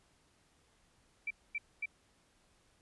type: tone bursts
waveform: sine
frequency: 2333 Hz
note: D7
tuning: 12 cents flat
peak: -34 dBFS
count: 3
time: 1.27-1.858 s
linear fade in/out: 5 ms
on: 36 ms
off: 240 ms
effects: pink hiss -70 dBFS RMS until 2.81 s + resampled to 24000 Hz